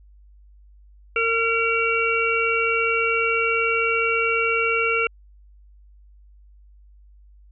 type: harmonic tone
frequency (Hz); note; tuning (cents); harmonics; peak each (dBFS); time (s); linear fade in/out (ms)
457.4; A#4; -33; 1 / 3 / 5 / 6; -24 / -24 / -24 / -24; 1.16-5.07; 2
effects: added 50 Hz sine -47 dBFS peak until 7.51 s